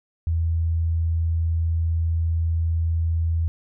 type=tone; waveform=sine; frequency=82.41 Hz; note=E2; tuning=in tune; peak=-19 dBFS; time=0.27-3.48 s; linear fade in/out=0 ms; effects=none